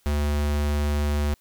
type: tone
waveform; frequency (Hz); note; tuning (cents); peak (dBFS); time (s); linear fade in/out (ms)
square; 73.42; D2; 0; -22; 0.06-1.34; 0
effects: white hiss -63 dBFS RMS until 1.4 s